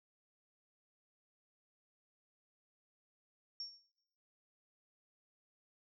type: tone with exponential decay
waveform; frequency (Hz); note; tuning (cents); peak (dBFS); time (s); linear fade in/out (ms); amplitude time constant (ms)
sine; 5500; F8; -27; -39; 3.6-3.98; 1; 82
effects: noise-tail reverb RT60 0.7 s tail -18 dB re dry